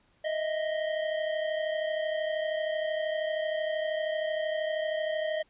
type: tone pair together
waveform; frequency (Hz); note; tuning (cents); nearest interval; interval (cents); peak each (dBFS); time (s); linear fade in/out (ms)
square; 622.3 / 655.2; D#5 / E5; 0 / -11; minor second; 89; -30 / -36; 0.24-5.43; 10
effects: pink hiss -67 dBFS RMS until 5.49 s + resampled to 8000 Hz